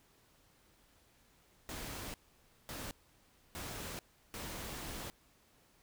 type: noise bursts at uneven times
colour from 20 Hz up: pink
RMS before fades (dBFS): -44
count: 4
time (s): 1.69-2.14 / 2.69-2.91 / 3.55-3.99 / 4.34-5.1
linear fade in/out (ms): 0
effects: pink hiss -68 dBFS RMS until 5.82 s